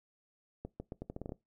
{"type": "accelerating click train", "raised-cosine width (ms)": 2, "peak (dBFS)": -27, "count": 10, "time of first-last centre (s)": [0.65, 1.321], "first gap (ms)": 150, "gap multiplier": 0.81, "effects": ["noise-tail reverb RT60 0.2 s tail -21 dB re dry"]}